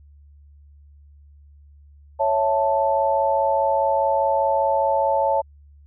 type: chord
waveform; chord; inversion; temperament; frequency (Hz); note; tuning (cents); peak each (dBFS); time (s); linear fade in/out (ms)
sine; A major; first; equal; 554.4 / 659.3 / 880; C#5 / E5 / A5; 0 / 0 / 0; -21 / -24 / -20; 2.19-5.42; 20
effects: added 72 Hz sine -46 dBFS peak until 5.86 s